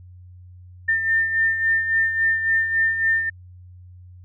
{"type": "beating tone pair", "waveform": "sine", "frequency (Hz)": [1802, 1805.6], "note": ["A6", "A6"], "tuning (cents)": [41, 44], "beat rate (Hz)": 3.6, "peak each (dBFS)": [-18, -26], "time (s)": [0.88, 3.3], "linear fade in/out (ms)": 10, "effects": ["added 90 Hz sine -41 dBFS peak until 4.24 s"]}